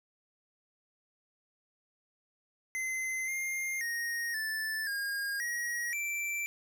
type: tone with pitch steps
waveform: square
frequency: 2059 / 2115 / 1867 / 1756 / 1623 / 1899 / 2341 Hz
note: C7 / C7 / A#6 / A6 / G#6 / A#6 / D7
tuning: -28 / +18 / +2 / -4 / -40 / +32 / -6 cents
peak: -33 dBFS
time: 2.75-6.46 s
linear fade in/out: 0 ms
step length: 530 ms
effects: none